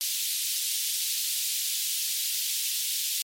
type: high-pass noise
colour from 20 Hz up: pink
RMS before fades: -29 dBFS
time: 0.01-3.22 s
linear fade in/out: 0 ms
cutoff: 3200 Hz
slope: 24 dB/octave
effects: MP3 64 kbps